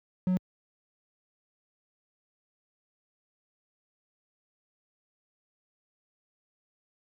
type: tone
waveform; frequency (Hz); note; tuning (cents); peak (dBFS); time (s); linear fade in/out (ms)
triangle; 183.7; F#3; -12; -21; 0.27-0.37; 0
effects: high-pass 80 Hz 12 dB/octave